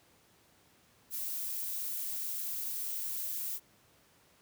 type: noise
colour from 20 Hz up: violet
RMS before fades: -37 dBFS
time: 1.1-3.6 s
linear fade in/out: 50 ms
effects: pink hiss -65 dBFS RMS until 4.41 s + high-pass 80 Hz 12 dB/octave